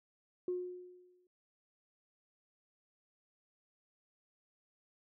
sine tone with exponential decay, 360.7 Hz, F#4, 44 cents flat, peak -31 dBFS, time 0.48-1.27 s, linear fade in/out 2 ms, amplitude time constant 170 ms, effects tanh soft clip ceiling -27 dBFS

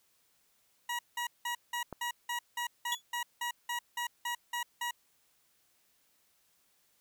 20% pulse tone bursts, 959 Hz, A#5, 49 cents sharp, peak -28 dBFS, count 15, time 0.89-4.91 s, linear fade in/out 5 ms, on 100 ms, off 180 ms
click, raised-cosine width 1 ms, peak -26 dBFS, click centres 1.927 s
30% pulse tone with exponential decay, 3408 Hz, G#7, 44 cents sharp, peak -26 dBFS, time 2.92-3.02 s, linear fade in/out 2 ms, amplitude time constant 21 ms
effects white hiss -71 dBFS RMS until 7 s

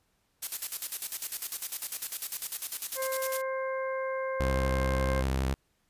blue noise with tremolo, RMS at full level -32 dBFS, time 0.42-3.42 s, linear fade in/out 10 ms, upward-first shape square, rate 10 Hz, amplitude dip 75%
harmonic tone, 528 Hz, C5, 16 cents sharp, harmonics 1 / 2 / 3 / 4, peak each -31 / -37 / -41 / -43 dBFS, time 2.95-5.24 s, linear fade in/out 50 ms
sawtooth tone with vibrato, 66.1 Hz, C2, 18 cents sharp, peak -23 dBFS, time 4.4-5.54 s, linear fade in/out 0 ms, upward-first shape sine, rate 12 Hz, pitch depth 49 cents each way
effects pink hiss -73 dBFS RMS until 5.89 s + resampled to 32000 Hz

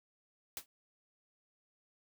white noise with exponential decay, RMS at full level -37 dBFS, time 0.57-0.66 s, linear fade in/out 1 ms, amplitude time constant 19 ms, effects none

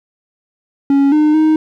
triangle tone with pitch steps, 278.1 / 303.6 / 312.2 Hz, C#4 / D#4 / D#4, +6 / -42 / +6 cents, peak -6 dBFS, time 0.9-1.56 s, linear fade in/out 2 ms, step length 220 ms, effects none

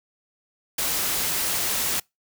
white noise, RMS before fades -25 dBFS, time 0.78-2 s, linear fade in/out 5 ms, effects noise-tail reverb RT60 0.2 s tail -26 dB re dry

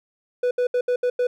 triangle tone bursts at uneven times, 493.9 Hz, B4, in tune, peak -16 dBFS, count 6, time 0.43-0.51 / 0.58-0.67 / 0.74-0.81 / 0.88-0.96 / 1.03-1.1 / 1.19-1.27 s, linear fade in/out 5 ms, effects none

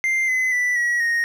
triangle tone with pitch steps, 2093 / 2033 / 1975.5 / 1919.3 / 1864.7 Hz, C7 / B6 / B6 / B6 / A#6, 0 / +50 / 0 / -50 / 0 cents, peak -16 dBFS, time 0.04-1.24 s, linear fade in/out 0 ms, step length 240 ms, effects none

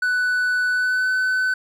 triangle tone with pitch glide, 1489 to 1511.5 Hz, F#6 to F#6, +11 to +36 cents, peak -16 dBFS, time 0.02-1.54 s, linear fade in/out 5 ms, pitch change +25 cents, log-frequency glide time 0.7-1.1 s, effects none

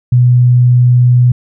sine tone, 123.47 Hz, B2, in tune, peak -4 dBFS, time 0.12-1.32 s, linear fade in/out 5 ms, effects none

